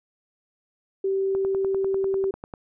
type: tone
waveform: sine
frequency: 387.4 Hz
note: G4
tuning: 20 cents flat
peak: -21 dBFS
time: 1.04-2.31 s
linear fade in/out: 5 ms
type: click train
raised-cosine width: 1 ms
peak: -22 dBFS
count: 13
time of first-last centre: 1.35-2.538 s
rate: 10.1 Hz
effects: none